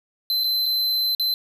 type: tone with dropouts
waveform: square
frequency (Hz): 4068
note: C8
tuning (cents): -50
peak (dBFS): -20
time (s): 0.3-1.34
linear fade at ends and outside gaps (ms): 1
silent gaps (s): 0.437-0.442 / 0.658-0.662 / 1.149-1.197
effects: none